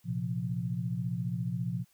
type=chord; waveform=sine; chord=Bb suspended second; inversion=none; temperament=equal with one note detuned; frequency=116.2 / 130.81 / 174.61 Hz; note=Bb2 / C3 / F3; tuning=-5 / 0 / 0 cents; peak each=-35 / -35 / -34 dBFS; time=0.04-1.85 s; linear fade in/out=50 ms; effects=white hiss -68 dBFS RMS until 1.93 s